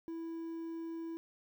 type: tone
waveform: triangle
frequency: 329.6 Hz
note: E4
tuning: in tune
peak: -37 dBFS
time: 0.08-1.17 s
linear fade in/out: 0 ms
effects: 11-bit